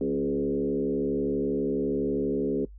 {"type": "tone with frequency modulation", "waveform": "sine", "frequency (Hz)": 340, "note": "F4", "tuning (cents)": -46, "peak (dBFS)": -24, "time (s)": [0.01, 2.65], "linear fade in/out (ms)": 2, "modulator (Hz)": 72.2, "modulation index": 1.8, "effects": ["noise-tail reverb RT60 0.1 s tail -20 dB re dry", "added 50 Hz sine -43 dBFS peak until 2.78 s"]}